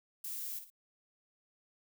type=noise with echo; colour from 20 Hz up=violet; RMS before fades=-41 dBFS; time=0.24-0.59 s; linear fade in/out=5 ms; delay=56 ms; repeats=2; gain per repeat=-9 dB; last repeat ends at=0.702 s; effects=none